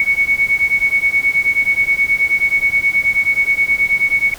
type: beating tone pair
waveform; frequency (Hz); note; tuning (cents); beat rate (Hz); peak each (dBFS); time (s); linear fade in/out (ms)
sine; 2217 / 2226.4; C#7 / C#7; 0 / +7; 9.4; -15; 0-4.34; 2
effects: pink hiss -36 dBFS RMS until 4.38 s